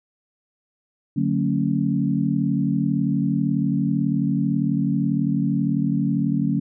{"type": "chord", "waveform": "sine", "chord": "D major seventh", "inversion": "none", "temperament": "equal with one note detuned", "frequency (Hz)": [146.83, 185, 224.9, 277.2], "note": ["D3", "F#3", "A3", "C#4"], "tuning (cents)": [0, 0, 38, 0], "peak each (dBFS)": -24, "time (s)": [1.16, 6.6], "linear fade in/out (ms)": 10, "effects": []}